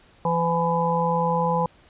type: harmonic tone with a mistuned harmonic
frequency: 168.6 Hz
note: E3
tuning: 39 cents sharp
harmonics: 1 / 3 / 5 / 6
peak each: -25 / -25 / -25 / -25 dBFS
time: 0.25-1.66 s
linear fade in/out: 2 ms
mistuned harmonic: 6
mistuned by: -21 cents
effects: pink hiss -55 dBFS RMS until 1.89 s + resampled to 8000 Hz